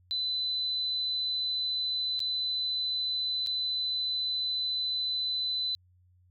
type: tone with dropouts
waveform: sine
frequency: 4013 Hz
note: B7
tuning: 27 cents sharp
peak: -28 dBFS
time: 0.11-5.75 s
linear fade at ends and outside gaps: 0 ms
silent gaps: 2.193-2.203 / 3.463-3.471 s
effects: added 90 Hz sine -60 dBFS peak until 6.3 s